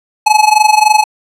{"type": "tone with amplitude modulation", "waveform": "square", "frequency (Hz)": 854, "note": "G#5", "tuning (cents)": 48, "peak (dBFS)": -3, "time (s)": [0.26, 1.04], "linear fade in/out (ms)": 10, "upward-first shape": "sine", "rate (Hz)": 23.4, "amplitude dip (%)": 85, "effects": ["low-pass 11000 Hz 12 dB/octave"]}